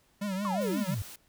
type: tone with vibrato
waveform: square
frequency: 196 Hz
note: G3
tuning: in tune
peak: -31 dBFS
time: 0.21-0.95 s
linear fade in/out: 10 ms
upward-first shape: triangle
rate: 5.6 Hz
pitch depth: 120 cents each way
type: exponential sweep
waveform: sine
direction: down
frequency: 1149 to 92.5 Hz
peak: -30 dBFS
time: 0.45-1.02 s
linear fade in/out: 0 ms
type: noise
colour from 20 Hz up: white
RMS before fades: -46 dBFS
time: 0.61-1.16 s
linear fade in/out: 5 ms
effects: pink hiss -67 dBFS RMS until 1.28 s